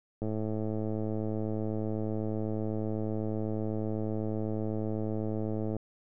click train, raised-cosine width 2 ms, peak -21 dBFS, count 600, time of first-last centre 0.22-5.766 s, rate 108 Hz, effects none

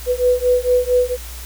sine beating tone pair, 493.9 / 498.3 Hz, B4 / B4, 0 / +15 cents, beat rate 4.4 Hz, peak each -16 dBFS, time 0.06-1.17 s, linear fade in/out 50 ms, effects added 60 Hz sine -31 dBFS peak until 1.45 s + white hiss -36 dBFS RMS until 1.45 s

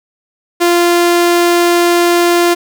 sawtooth tone, 346.8 Hz, F4, 12 cents flat, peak -4 dBFS, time 0.6-2.55 s, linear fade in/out 20 ms, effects none

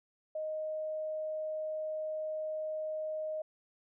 sine tone, 622.3 Hz, D#5, in tune, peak -34 dBFS, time 0.35-3.42 s, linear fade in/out 5 ms, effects none

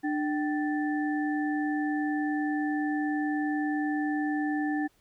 sine tone cluster, 298.4 / 771 / 1762 Hz, D4 / G5 / A6, +28 / -29 / +2 cents, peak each -27 / -35 / -36 dBFS, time 0.03-4.88 s, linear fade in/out 20 ms, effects pink hiss -67 dBFS RMS until 5 s

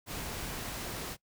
pink noise, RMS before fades -39 dBFS, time 0.06-1.17 s, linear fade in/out 50 ms, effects noise-tail reverb RT60 0.1 s tail -21 dB re dry

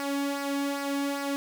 sawtooth tone with flanger, 280.6 Hz, C#4, 21 cents sharp, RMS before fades -30 dBFS, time 0-1.36 s, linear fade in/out 0 ms, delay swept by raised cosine 0.28 to 1.58 ms, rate 2.5 Hz, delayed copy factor -0.55, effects none

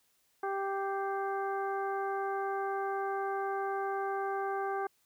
harmonic tone with a mistuned harmonic, 392 Hz, G4, in tune, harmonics 1 / 2 / 3 / 4 / 5, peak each -35 / -35 / -40 / -42 / -55 dBFS, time 0.43-4.87 s, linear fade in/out 5 ms, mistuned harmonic 5, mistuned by +110 cents, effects white hiss -72 dBFS RMS until 5.05 s

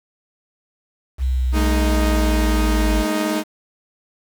sine exponential sweep, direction down, 65.2 to 52.5 Hz, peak -16 dBFS, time 1.18-3.05 s, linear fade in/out 50 ms
sawtooth chord, Ab suspended second, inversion none, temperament equal with one note detuned, 207.7 / 227.2 / 311.1 Hz, Ab3 / Bb3 / Eb4, 0 / -44 / 0 cents, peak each -21 / -23 / -17 dBFS, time 1.52-3.44 s, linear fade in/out 50 ms
effects 7-bit

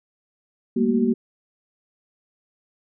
sine tone cluster, 198.8 / 220.6 / 235.3 / 378.9 Hz, G3 / A3 / A#3 / F#4, +25 / +5 / +16 / +41 cents, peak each -26 / -26 / -19 / -24 dBFS, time 0.76-1.14 s, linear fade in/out 10 ms, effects none

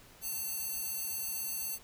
square tone with high-pass filter, 896 Hz, A5, 31 cents sharp, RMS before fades -37 dBFS, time 0.21-1.79 s, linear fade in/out 50 ms, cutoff 9600 Hz, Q 0.58, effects pink hiss -57 dBFS RMS until 1.83 s

